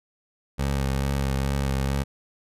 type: tone with vibrato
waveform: 20% pulse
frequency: 68.1 Hz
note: C#2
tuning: 30 cents flat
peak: -18 dBFS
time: 0.58-2.04 s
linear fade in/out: 20 ms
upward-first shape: sine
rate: 2.3 Hz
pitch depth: 29 cents each way
effects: resampled to 32000 Hz